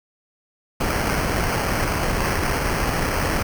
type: noise with sample-and-hold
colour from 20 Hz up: pink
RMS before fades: -22 dBFS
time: 0.8-3.43 s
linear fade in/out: 10 ms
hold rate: 3675 Hz
effects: none